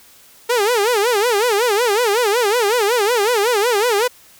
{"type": "tone with vibrato", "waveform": "sawtooth", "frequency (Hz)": 445.7, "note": "A4", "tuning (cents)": 22, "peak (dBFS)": -10, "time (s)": [0.49, 4.08], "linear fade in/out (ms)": 10, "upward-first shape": "sine", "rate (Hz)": 5.4, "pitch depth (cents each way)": 200, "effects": ["white hiss -47 dBFS RMS until 4.39 s"]}